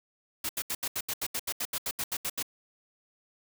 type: noise bursts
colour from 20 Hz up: white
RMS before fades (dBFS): -32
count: 16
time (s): 0.44-2.427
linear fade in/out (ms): 5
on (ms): 52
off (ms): 77
effects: none